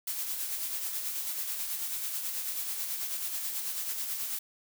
blue noise with tremolo, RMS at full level -33 dBFS, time 0.07-4.39 s, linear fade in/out 5 ms, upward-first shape sine, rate 9.2 Hz, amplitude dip 40%, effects none

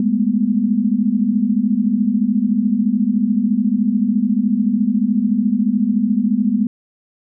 sine tone cluster, 202.4 / 216.3 / 245.6 Hz, G#3 / A3 / B3, -44 / -29 / -9 cents, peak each -18 dBFS, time 0-6.67 s, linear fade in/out 2 ms, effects none

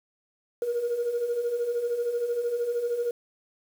sine beating tone pair, 466.2 / 479.2 Hz, A#4 / A#4, 0 / +48 cents, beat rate 13 Hz, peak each -32 / -25 dBFS, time 0.62-3.11 s, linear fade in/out 2 ms, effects tanh soft clip ceiling -20 dBFS + 8-bit

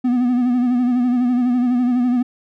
triangle tone with vibrato, 246.9 Hz, B3, in tune, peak -12 dBFS, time 0.04-2.23 s, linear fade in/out 10 ms, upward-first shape sine, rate 12 Hz, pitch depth 51 cents each way, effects none

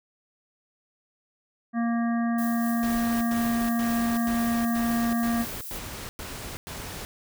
harmonic tone, 233.1 Hz, A#3, in tune, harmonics 1 / 3 / 5 / 7 / 8, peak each -23 / -33 / -37 / -40 / -41 dBFS, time 1.73-5.46 s, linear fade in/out 50 ms
violet noise with tremolo, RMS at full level -37 dBFS, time 2.38-5.79 s, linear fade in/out 5 ms, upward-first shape triangle, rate 4 Hz, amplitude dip 35%
pink noise bursts, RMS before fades -37 dBFS, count 9, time 2.83-7.05 s, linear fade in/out 0 ms, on 380 ms, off 100 ms
effects none

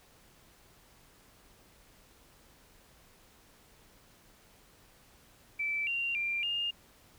sine tone with pitch steps, 2322 / 2768 / 2378 / 2823 Hz, D7 / F7 / D7 / F7, -20 / -16 / +21 / +18 cents, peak -30 dBFS, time 5.59-6.71 s, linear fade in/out 10 ms, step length 280 ms, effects pink hiss -61 dBFS RMS until 7.18 s

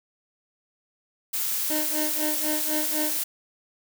blue noise, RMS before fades -27 dBFS, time 1.33-3.24 s, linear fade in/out 10 ms
25% pulse tone with tremolo, 305.8 Hz, D#4, 30 cents flat, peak -22 dBFS, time 1.7-3.17 s, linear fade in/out 2 ms, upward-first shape sine, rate 4 Hz, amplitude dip 90%
effects none

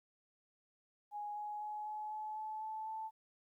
sine tone with pitch steps, 830.6 / 837.3 / 844.1 / 851 / 857.9 / 864.9 / 871.9 / 879 Hz, G#5 / G#5 / G#5 / G#5 / A5 / A5 / A5 / A5, 0 / +14 / +28 / +42 / -44 / -30 / -16 / -2 cents, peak -40 dBFS, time 1.11-3.11 s, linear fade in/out 50 ms, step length 250 ms, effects 13-bit

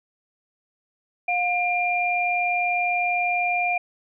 sine tone pair together, 711.6 / 2392 Hz, F5 / D7, +32 / +31 cents, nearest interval octave + major sixth, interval 2099 cents, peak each -23 dBFS, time 1.28-3.78 s, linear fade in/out 5 ms, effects none

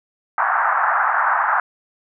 white band-pass noise, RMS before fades -18 dBFS, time 0.38-1.6 s, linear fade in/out 2 ms, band 740 to 1600 Hz, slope 48 dB/octave, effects none

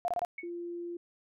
sine tone bursts, 702 Hz, F5, 9 cents sharp, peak -28 dBFS, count 4, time 0.05-0.249 s, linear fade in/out 0 ms, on 31 ms, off 25 ms
sine tone with exponential decay, 2216 Hz, C#7, 1 cent flat, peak -35 dBFS, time 0.38-0.5 s, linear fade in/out 5 ms, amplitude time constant 24 ms
sine tone, 345.6 Hz, F4, 18 cents flat, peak -36 dBFS, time 0.43-0.97 s, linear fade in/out 5 ms
effects none

